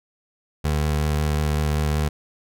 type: tone with vibrato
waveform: 25% pulse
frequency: 75.3 Hz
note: D2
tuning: 44 cents sharp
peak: -16 dBFS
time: 0.64-2.09 s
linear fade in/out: 10 ms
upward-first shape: sine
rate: 5.4 Hz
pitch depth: 17 cents each way
effects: none